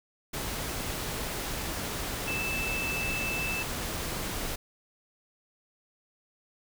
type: tone in noise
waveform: sine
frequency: 2637 Hz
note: E7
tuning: in tune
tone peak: -31 dBFS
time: 2.27-3.63 s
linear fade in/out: 10 ms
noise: pink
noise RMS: -34 dBFS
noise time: 0.33-4.56 s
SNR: 0 dB
effects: none